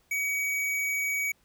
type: tone with hard clipping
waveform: sine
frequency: 2263 Hz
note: C#7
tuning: 35 cents sharp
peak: -28 dBFS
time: 0.11-1.32 s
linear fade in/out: 5 ms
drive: 14 dB
effects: pink hiss -67 dBFS RMS until 1.44 s